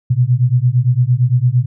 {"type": "beating tone pair", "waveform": "sine", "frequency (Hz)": [120, 128.8], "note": ["B2", "C3"], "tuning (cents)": [-49, -27], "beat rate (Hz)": 8.8, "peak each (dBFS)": -13, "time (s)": [0.1, 1.66], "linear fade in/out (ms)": 10, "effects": []}